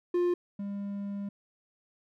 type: tone pair in turn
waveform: triangle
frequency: 352.8 / 200.8 Hz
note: F4 / G3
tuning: +18 / +42 cents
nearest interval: minor seventh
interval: 976 cents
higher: first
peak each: -22 / -31 dBFS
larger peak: first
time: 0.14-0.34 / 0.59-1.29 s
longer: second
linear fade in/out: 5 ms
effects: none